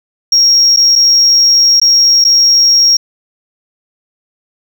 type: tone with dropouts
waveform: sine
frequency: 5588 Hz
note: F8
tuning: in tune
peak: -3 dBFS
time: 0.32-2.97 s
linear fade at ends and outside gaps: 5 ms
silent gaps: 0.763-0.771 / 0.955-0.959 / 1.8-1.815 / 2.242-2.249 s
effects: tanh soft clip ceiling -2 dBFS + 7-bit